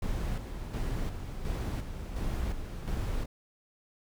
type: noise with tremolo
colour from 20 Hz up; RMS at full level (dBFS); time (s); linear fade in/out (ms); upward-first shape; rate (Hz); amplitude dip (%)
brown; -32; 0.02-3.26; 5; square; 1.4; 50
effects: none